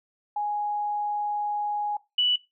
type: tone pair in turn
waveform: sine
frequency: 830.6 / 2960 Hz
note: G#5 / F#7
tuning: 0 / 0 cents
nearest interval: octave + minor seventh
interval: 2200 cents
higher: second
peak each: -25 / -19 dBFS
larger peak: second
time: 0.36-1.97 / 2.18-2.36 s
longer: first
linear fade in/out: 5 ms
effects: noise-tail reverb RT60 0.2 s tail -17 dB re dry